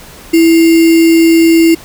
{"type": "tone with sample-and-hold", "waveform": "sine", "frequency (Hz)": 329.6, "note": "E4", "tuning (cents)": 0, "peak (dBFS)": -3, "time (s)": [0.33, 1.75], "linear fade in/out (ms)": 10, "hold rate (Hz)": 2450, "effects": ["pink hiss -34 dBFS RMS until 1.84 s"]}